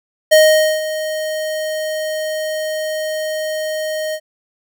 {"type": "tone with ADSR envelope", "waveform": "square", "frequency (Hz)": 622.3, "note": "D#5", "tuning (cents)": 0, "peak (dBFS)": -6, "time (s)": [0.31, 4.2], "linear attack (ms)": 16, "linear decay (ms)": 480, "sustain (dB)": -14, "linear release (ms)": 61, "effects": []}